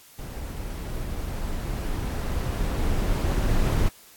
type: noise with level ramp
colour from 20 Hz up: brown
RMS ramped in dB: -34 to -21 dBFS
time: 0.18-3.89 s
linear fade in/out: 10 ms
effects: white hiss -51 dBFS RMS until 4.16 s + AAC 64 kbps